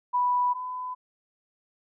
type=tone pair in turn; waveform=sine; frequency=986 / 1005 Hz; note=B5 / B5; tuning=-3 / +30 cents; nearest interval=unison; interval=33 cents; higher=second; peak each=-21 / -31 dBFS; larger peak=first; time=0.13-0.54 / 0.54-0.95 s; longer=neither; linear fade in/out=20 ms; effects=none